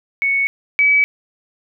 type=tone pair in turn; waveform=sine; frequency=2217 / 2285 Hz; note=C#7 / D7; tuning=0 / -48 cents; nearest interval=minor second; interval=52 cents; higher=second; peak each=-14 / -10 dBFS; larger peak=second; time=0.22-0.47 / 0.79-1.04 s; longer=neither; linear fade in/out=0 ms; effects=none